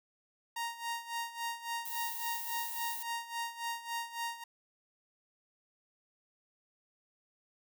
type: tone with tremolo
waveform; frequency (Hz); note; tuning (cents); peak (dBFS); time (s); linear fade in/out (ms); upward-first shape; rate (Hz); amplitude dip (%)
sawtooth; 932.3; A#5; 0; -30; 0.56-4.44; 5; sine; 3.6; 80
type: noise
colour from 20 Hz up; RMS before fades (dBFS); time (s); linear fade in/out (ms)
violet; -41; 1.85-3.03; 5
effects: none